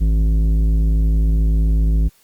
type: tone with tanh clipping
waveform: sine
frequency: 53.7 Hz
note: A1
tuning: 41 cents flat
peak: -14 dBFS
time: 0-2.09 s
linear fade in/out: 20 ms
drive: 11 dB
effects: white hiss -55 dBFS RMS until 2.23 s + Opus 48 kbps